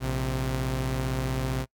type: tone pair together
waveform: sawtooth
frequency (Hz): 57.63 / 130.81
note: A#1 / C3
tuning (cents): -19 / 0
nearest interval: octave + major second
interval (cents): 1419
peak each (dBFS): -27 / -24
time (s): 0-1.66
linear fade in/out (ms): 50
effects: noise-tail reverb RT60 0.1 s tail -24 dB re dry